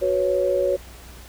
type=chord; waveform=sine; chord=F# suspended fourth; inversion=none; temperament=just; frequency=370 / 493.3 / 555 Hz; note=F#4 / B4 / C#5; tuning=0 / -2 / +2 cents; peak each=-24 / -25 / -20 dBFS; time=0.01-0.77 s; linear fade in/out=20 ms; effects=added 60 Hz sine -42 dBFS peak until 1.28 s + pink hiss -45 dBFS RMS until 1.28 s